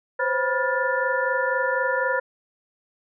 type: tone cluster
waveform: sine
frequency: 511 / 535 / 977 / 1421 / 1758 Hz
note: C5 / C5 / B5 / F6 / A6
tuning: -41 / +38 / -19 / +30 / -2 cents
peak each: -27 dBFS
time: 0.19-2.2 s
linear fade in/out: 10 ms
effects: none